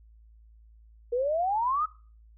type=exponential sweep; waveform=sine; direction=up; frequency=466.2 to 1296 Hz; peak=-24 dBFS; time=1.12-1.86 s; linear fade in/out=10 ms; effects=noise-tail reverb RT60 0.4 s tail -20 dB re dry + added 55 Hz sine -52 dBFS peak until 2.37 s